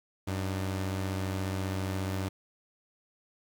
sawtooth tone pair together, 94.75 / 300.8 Hz, F#2 / D4, +42 / +42 cents, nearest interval octave + minor sixth, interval 2000 cents, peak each -27 / -36 dBFS, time 0.27-2.29 s, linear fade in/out 10 ms, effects 11-bit

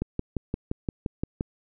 click train, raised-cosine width 3 ms, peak -14 dBFS, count 9, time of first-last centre 0.02-1.409 s, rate 5.76 Hz, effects none

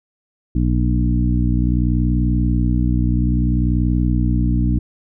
harmonic tone with a mistuned harmonic, 60.6 Hz, B1, 32 cents flat, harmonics 1 / 2 / 3 / 4 / 5, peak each -17 / -20 / -22 / -23 / -24 dBFS, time 0.55-4.79 s, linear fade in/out 5 ms, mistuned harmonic 1, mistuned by -25 cents, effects none

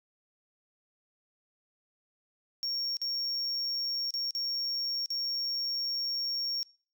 sine tone with dropouts, 5530 Hz, F8, 18 cents flat, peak -27 dBFS, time 2.63-6.63 s, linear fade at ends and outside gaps 0 ms, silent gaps 2.969-3.016 / 4.106-4.139 / 4.308-4.35 / 5.059-5.104 s, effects noise-tail reverb RT60 0.4 s tail -24 dB re dry + tanh soft clip ceiling -29 dBFS

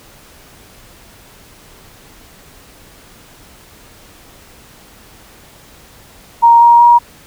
sine tone with pitch steps, 935 / 943.1 / 951.3 Hz, A#5 / A#5 / A#5, +5 / +20 / +35 cents, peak -3 dBFS, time 6.42-6.99 s, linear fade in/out 20 ms, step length 190 ms, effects pink hiss -42 dBFS RMS until 7.26 s

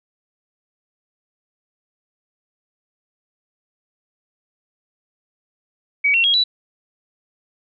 sine tone with pitch steps, 2267 / 2727 / 3281 / 3947 Hz, C#7 / F7 / G#7 / B7, +38 / -42 / -22 / -2 cents, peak -13 dBFS, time 6.04-6.44 s, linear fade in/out 10 ms, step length 100 ms, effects none

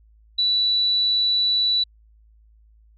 sine tone, 3951 Hz, B7, in tune, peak -17 dBFS, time 0.38-1.84 s, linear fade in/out 10 ms, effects added 54 Hz sine -51 dBFS peak until 2.97 s

